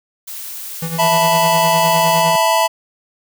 blue noise, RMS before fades -29 dBFS, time 0.27-2.22 s, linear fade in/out 10 ms
square tone with tremolo, 164.81 Hz, E3, in tune, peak -20 dBFS, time 0.82-2.36 s, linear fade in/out 5 ms, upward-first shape sine, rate 9.8 Hz, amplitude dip 65%
square chord, E suspended fourth, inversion none, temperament equal, 659.3 / 880 / 987.8 Hz, E5 / A5 / B5, 0 / 0 / 0 cents, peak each -17 dBFS, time 0.98-2.68 s, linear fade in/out 20 ms
effects none

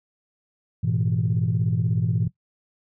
sine chord, E major, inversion first, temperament equal with one note detuned, 103.83 / 120.37 / 164.81 Hz, G#2 / B2 / E3, 0 / -44 / 0 cents, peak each -24 / -23 / -24 dBFS, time 0.83-2.28 s, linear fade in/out 10 ms, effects noise-tail reverb RT60 0.1 s tail -17 dB re dry + tanh soft clip ceiling -13 dBFS

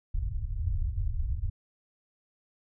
pink low-pass noise, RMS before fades -30 dBFS, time 0.14-1.5 s, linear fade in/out 5 ms, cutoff 110 Hz, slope 48 dB/octave, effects none

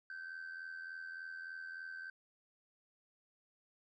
sine tone with amplitude modulation, 1547 Hz, G6, 23 cents flat, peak -39 dBFS, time 0.1-2.1 s, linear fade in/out 2 ms, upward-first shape sine, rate 83.4 Hz, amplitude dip 70%, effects tanh soft clip ceiling -41 dBFS

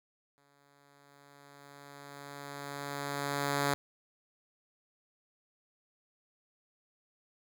5% pulse tone with exponential growth, 141.9 Hz, C#3, 41 cents sharp, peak -16 dBFS, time 0.38-3.74 s, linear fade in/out 0 ms, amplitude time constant 730 ms, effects none

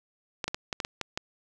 clicks, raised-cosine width 0.2 ms, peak -13 dBFS, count 8, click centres 0.442 / 0.48 / 0.545 / 0.728 / 0.802 / 0.849 / 1.013 / 1.175 s, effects none

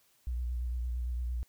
sine tone with vibrato, 60.7 Hz, B1, 29 cents flat, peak -31 dBFS, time 0.27-1.43 s, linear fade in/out 0 ms, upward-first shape sine, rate 8.8 Hz, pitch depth 43 cents each way, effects white hiss -68 dBFS RMS until 1.48 s

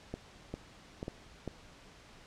clicks, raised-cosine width 2 ms, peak -24 dBFS, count 5, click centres 0.14 / 0.54 / 1.029 / 1.081 / 1.477 s, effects pink hiss -56 dBFS RMS until 2.26 s + low-pass 6000 Hz 12 dB/octave

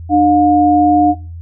sine tone pair together, 300.2 / 714 Hz, D4 / F5, +38 / +38 cents, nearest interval octave + minor third, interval 1500 cents, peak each -10 dBFS, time 0.09-1.15 s, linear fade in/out 50 ms, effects noise-tail reverb RT60 0.4 s tail -25 dB re dry + added 84 Hz sine -26 dBFS peak until 1.41 s

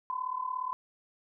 sine tone with amplitude modulation, 1016 Hz, B5, 49 cents sharp, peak -28 dBFS, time 0.1-0.73 s, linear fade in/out 0 ms, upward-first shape sine, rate 37.1 Hz, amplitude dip 80%, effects none

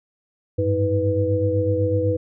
sine tone cluster, 97.4 / 105.4 / 319.1 / 494.2 Hz, G2 / G#2 / D#4 / B4, -11 / +26 / +44 / +1 cents, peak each -22 / -26 / -26 / -21 dBFS, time 0.58-2.17 s, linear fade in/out 10 ms, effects none

